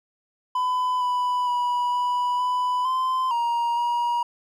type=tone with pitch steps; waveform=triangle; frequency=1004 / 991 / 977 / 983 / 995 / 1032 / 942 / 954 Hz; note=B5 / B5 / B5 / B5 / B5 / C6 / A#5 / A#5; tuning=+28 / +6 / -19 / -8 / +13 / -24 / +18 / +40 cents; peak=-19 dBFS; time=0.55-4.23 s; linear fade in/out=5 ms; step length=460 ms; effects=none